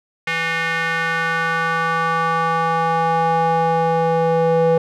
square tone with band-pass filter sweep, 164.81 Hz, E3, in tune, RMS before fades -18 dBFS, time 0.27-4.78 s, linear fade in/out 5 ms, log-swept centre 2100 to 540 Hz, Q 2.7, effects none

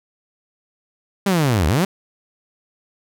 sawtooth linear two-way sweep, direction down then up, 204.3 to 70.1 to 204.3 Hz, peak -11 dBFS, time 1.26-1.85 s, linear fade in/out 5 ms, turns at 1.67 s, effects none

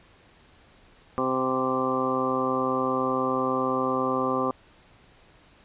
harmonic tone with a mistuned harmonic, 130 Hz, C3, 11 cents flat, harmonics 1 / 2 / 3 / 4 / 5 / 6 / 7 / 8 / 9, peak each -40 / -29 / -31 / -29 / -40 / -34 / -41 / -31 / -29 dBFS, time 1.18-4.51 s, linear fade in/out 0 ms, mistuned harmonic 5, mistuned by +16 cents, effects pink hiss -56 dBFS RMS until 5.64 s + resampled to 8000 Hz

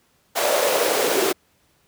pink noise with high-pass filter sweep, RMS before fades -20 dBFS, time 0.35-1.33 s, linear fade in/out 20 ms, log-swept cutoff 620 to 380 Hz, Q 4.3, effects pink hiss -62 dBFS RMS until 1.87 s + high-pass 60 Hz 12 dB/octave

